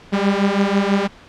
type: beating tone pair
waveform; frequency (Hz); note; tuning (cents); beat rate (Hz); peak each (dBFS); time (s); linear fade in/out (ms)
sawtooth; 196 / 202.1; G3 / G#3; 0 / -47; 6.1; -14; 0.12-1.08; 20
effects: pink hiss -44 dBFS RMS until 1.28 s + low-pass 4000 Hz 12 dB/octave